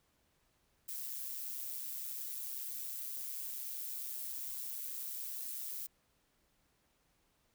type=noise with amplitude modulation; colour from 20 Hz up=violet; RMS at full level=-40 dBFS; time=0.88-5.87 s; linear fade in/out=10 ms; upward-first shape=sine; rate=131 Hz; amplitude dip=50%; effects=pink hiss -75 dBFS RMS until 7.54 s